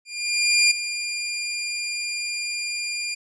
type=tone with ADSR envelope; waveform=20% pulse; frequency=2404 Hz; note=D7; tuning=40 cents sharp; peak=-9 dBFS; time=0.05-3.15 s; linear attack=660 ms; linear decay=8 ms; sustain=-12 dB; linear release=13 ms; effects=resampled to 22050 Hz